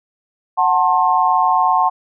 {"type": "chord", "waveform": "sine", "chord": "F# diminished", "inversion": "none", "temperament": "just", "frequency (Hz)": [740, 888, 1065.6], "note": ["F#5", "A5", "C6"], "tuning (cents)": [0, 16, 31], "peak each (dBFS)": -16, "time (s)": [0.57, 1.9], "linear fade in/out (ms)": 20, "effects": []}